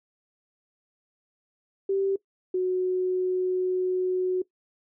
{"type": "tone pair in turn", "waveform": "sine", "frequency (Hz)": [390, 368.1], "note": ["G4", "F#4"], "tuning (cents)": [-9, -9], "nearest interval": "minor second", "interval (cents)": 100, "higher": "first", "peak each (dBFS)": -22, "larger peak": "neither", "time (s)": [[1.89, 2.16], [2.54, 4.42]], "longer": "second", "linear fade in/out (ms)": 5, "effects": ["noise-tail reverb RT60 0.1 s tail -19 dB re dry"]}